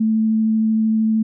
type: tone with vibrato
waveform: sine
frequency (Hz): 220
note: A3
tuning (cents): 0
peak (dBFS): -14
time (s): 0-1.23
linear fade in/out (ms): 10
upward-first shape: triangle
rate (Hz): 13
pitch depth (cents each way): 10
effects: none